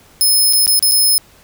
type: tone with dropouts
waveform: 5% pulse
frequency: 5180 Hz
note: E8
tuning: 31 cents flat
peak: -4 dBFS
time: 0.21-1.18 s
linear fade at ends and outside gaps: 0 ms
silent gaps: 0.527-0.533 / 0.661-0.677 / 0.792-0.826 / 0.913-0.919 s
effects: pink hiss -47 dBFS RMS until 1.43 s